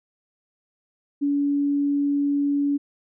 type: tone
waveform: sine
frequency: 284.9 Hz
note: C#4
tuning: 48 cents sharp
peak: -19 dBFS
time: 1.21-2.78 s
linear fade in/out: 20 ms
effects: none